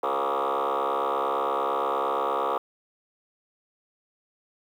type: tone with frequency modulation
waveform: sine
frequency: 832 Hz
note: G#5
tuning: 3 cents sharp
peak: -21 dBFS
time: 0.03-2.58 s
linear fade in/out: 5 ms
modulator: 68.7 Hz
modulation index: 6.3
effects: tanh soft clip ceiling -22 dBFS + 9-bit